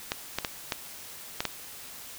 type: clicks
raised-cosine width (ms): 0.2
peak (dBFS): -10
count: 6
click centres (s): 0.119 / 0.386 / 0.448 / 0.722 / 1.405 / 1.453
effects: white hiss -44 dBFS RMS until 2.18 s